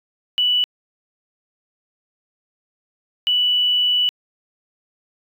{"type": "tone bursts at uneven times", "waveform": "triangle", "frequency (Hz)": 2960, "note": "F#7", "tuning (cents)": 0, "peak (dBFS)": -11, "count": 2, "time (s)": [[0.38, 0.64], [3.27, 4.09]], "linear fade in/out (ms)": 0, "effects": ["tanh soft clip ceiling -13 dBFS"]}